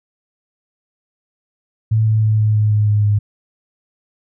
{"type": "tone with pitch steps", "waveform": "sine", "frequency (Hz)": [110.2, 109.25, 108.31, 107.37, 106.45, 105.53, 104.62, 103.71], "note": ["A2", "A2", "A2", "A2", "G#2", "G#2", "G#2", "G#2"], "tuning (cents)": [3, -12, -27, -42, 43, 28, 13, -2], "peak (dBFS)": -11, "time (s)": [1.91, 3.19], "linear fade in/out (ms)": 10, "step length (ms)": 160, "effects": []}